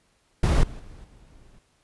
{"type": "noise with level steps", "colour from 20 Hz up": "brown", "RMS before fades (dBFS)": [-18, -38, -44, -51], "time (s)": [0.43, 1.59], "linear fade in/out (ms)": 5, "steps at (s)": [0.63, 0.79, 1.04], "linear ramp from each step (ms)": 5, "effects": ["pink hiss -66 dBFS RMS until 1.83 s", "resampled to 24000 Hz"]}